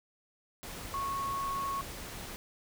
sine tone in noise, 1102 Hz, C#6, 11 cents flat, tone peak -32 dBFS, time 0.94-1.81 s, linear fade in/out 0 ms, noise pink, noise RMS -43 dBFS, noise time 0.63-2.36 s, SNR +8 dB, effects none

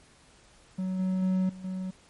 triangle tone with level steps, 186.6 Hz, F#3, 15 cents sharp, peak -26 / -23 / -21 / -39 / -29 dBFS, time 0.78-1.91 s, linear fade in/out 10 ms, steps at 0.99 / 1.22 / 1.49 / 1.64 s, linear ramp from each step 5 ms, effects pink hiss -58 dBFS RMS until 2.09 s + MP3 48 kbps

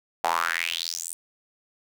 sawtooth tone with high-pass filter sweep, 83.8 Hz, E2, 29 cents sharp, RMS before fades -28 dBFS, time 0.24-1.13 s, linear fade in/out 0 ms, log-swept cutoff 750 to 9500 Hz, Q 5, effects none

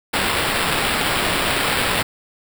violet noise with sample-and-hold, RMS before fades -20 dBFS, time 0.13-2.03 s, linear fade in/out 10 ms, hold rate 6300 Hz, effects none

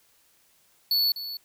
square tone with echo, 4435 Hz, C#8, in tune, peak -21 dBFS, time 0.91-1.12 s, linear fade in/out 2 ms, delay 250 ms, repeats 1, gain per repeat -12 dB, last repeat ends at 1.37 s, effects white hiss -63 dBFS RMS until 1.44 s

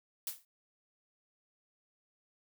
blue noise with exponential decay, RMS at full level -34 dBFS, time 0.27-0.45 s, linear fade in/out 2 ms, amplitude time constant 38 ms, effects none

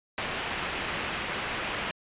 white low-pass noise, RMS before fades -33 dBFS, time 0.18-1.91 s, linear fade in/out 0 ms, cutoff 3000 Hz, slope 24 dB/octave, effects resampled to 8000 Hz

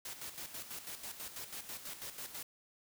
white noise with tremolo, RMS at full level -44 dBFS, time 0.05-2.43 s, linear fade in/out 5 ms, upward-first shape square, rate 6.1 Hz, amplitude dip 60%, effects none

